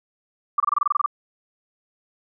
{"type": "tone bursts", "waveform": "sine", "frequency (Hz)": 1174.7, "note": "D6", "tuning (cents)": 0, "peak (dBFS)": -15, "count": 11, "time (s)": [0.58, 1.061], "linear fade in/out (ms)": 5, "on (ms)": 21, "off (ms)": 25, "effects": []}